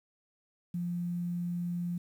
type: tone with quantisation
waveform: sine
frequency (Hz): 174.61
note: F3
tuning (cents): 0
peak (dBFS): -31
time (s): 0.74-1.98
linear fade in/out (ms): 5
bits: 10
effects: none